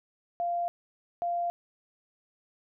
sine tone pair in turn, 694 / 694 Hz, F5 / F5, -11 / -11 cents, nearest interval unison, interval 0 cents, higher neither, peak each -27 dBFS, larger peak neither, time 0.4-0.68 / 1.22-1.5 s, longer neither, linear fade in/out 0 ms, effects none

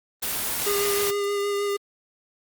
white noise, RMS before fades -27 dBFS, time 0.22-1.11 s, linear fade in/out 10 ms
square tone with vibrato, 405.3 Hz, G#4, 42 cents flat, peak -24 dBFS, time 0.66-1.77 s, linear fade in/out 10 ms, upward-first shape sine, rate 6.4 Hz, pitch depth 15 cents each way
effects Opus 24 kbps

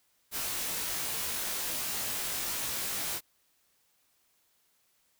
white noise with comb filter, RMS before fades -34 dBFS, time 0.31-3.21 s, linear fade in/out 50 ms, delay 19 ms, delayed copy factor -1, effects white hiss -71 dBFS RMS until 5.19 s

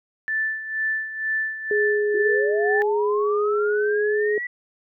sine tone with tremolo, 1760 Hz, A6, in tune, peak -20 dBFS, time 0.28-2.82 s, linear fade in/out 0 ms, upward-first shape sine, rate 2.1 Hz, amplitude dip 70%
sine tone with pitch glide, 416.4 to 420 Hz, G#4 to G#4, +5 to +19 cents, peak -19 dBFS, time 1.71-4.38 s, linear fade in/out 2 ms, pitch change +14 cents, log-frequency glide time 3.5-4.06 s
sine linear sweep, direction up, 348.7 to 1975.5 Hz, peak -26 dBFS, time 2.14-4.47 s, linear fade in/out 5 ms
effects none

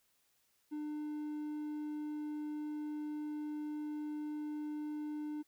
triangle tone, 300.3 Hz, D4, 39 cents sharp, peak -36 dBFS, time 0.71-5.43 s, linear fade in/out 20 ms, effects white hiss -75 dBFS RMS until 5.47 s

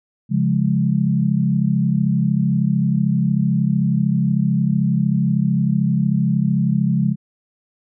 sine chord, Db major, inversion none, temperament equal, 138.59 / 174.61 / 207.7 Hz, Db3 / F3 / Ab3, 0 / 0 / 0 cents, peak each -19 dBFS, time 0.29-7.16 s, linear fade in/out 50 ms, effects none

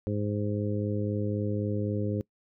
harmonic tone, 103.83 Hz, G#2, in tune, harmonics 1 / 2 / 3 / 4 / 5, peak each -30 / -33 / -35 / -36 / -37 dBFS, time 0.07-2.21 s, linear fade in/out 0 ms, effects noise-tail reverb RT60 0.1 s tail -23 dB re dry

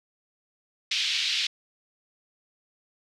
pink band-pass noise, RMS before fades -27 dBFS, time 0.91-1.47 s, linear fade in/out 5 ms, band 2700 to 4600 Hz, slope 24 dB/octave, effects none

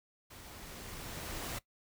pink noise with level ramp, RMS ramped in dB -52 to -39 dBFS, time 0.3-1.59 s, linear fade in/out 10 ms, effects noise-tail reverb RT60 0.1 s tail -18 dB re dry

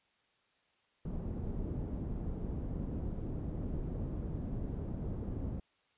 pink low-pass noise, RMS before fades -38 dBFS, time 1.05-5.6 s, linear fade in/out 5 ms, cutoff 310 Hz, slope 12 dB/octave, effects white hiss -73 dBFS RMS until 5.97 s + resampled to 8000 Hz

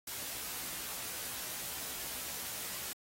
white noise with comb filter, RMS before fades -41 dBFS, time 0.07-2.93 s, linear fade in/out 5 ms, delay 16 ms, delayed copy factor +0.6, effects AAC 48 kbps

